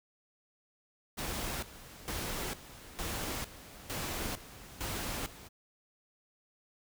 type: noise with tremolo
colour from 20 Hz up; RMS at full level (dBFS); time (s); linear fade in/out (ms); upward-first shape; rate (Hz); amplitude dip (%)
pink; -37; 1.17-5.49; 20; square; 1.1; 80
effects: none